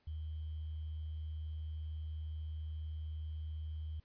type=tone with sample-and-hold; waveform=sine; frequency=77.8 Hz; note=D#2; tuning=in tune; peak=-39 dBFS; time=0.07-4 s; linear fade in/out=5 ms; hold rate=3150 Hz; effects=pink hiss -75 dBFS RMS until 4.04 s + resampled to 11025 Hz